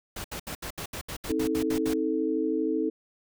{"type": "noise bursts", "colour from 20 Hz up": "pink", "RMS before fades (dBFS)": -36, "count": 12, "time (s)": [0.16, 1.937], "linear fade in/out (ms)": 5, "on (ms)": 83, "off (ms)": 71}
{"type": "chord", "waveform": "sine", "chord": "A diminished", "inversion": "first", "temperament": "just", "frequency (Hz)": [264, 316.8, 440], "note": ["C4", "Eb4", "A4"], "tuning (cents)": [16, 31, 0], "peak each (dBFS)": [-31, -27, -29], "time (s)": [1.29, 2.9], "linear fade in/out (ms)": 10}
{"effects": []}